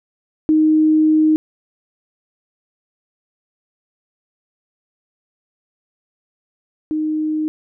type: tone pair in turn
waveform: sine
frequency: 311.1 / 309.3 Hz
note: D#4 / D#4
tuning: 0 / -10 cents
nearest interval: unison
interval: 10 cents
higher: first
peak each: -10 / -17 dBFS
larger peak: first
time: 0.49-1.36 / 6.91-7.48 s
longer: first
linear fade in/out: 0 ms
effects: none